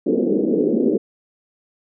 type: band-pass noise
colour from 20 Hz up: white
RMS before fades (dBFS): -18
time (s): 0.06-0.98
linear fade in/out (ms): 10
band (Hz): 200 to 460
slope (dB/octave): 48
effects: none